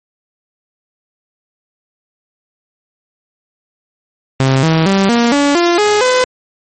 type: tone with pitch steps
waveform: sawtooth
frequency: 133.2 / 161.17 / 195.02 / 236 / 285.5 / 345.5 / 418 / 505.8 Hz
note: C3 / E3 / G3 / A#3 / D4 / F4 / G#4 / B4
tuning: +31 / -39 / -9 / +22 / -49 / -19 / +11 / +41 cents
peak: -5 dBFS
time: 4.4-6.24 s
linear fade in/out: 0 ms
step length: 230 ms
effects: MP3 32 kbps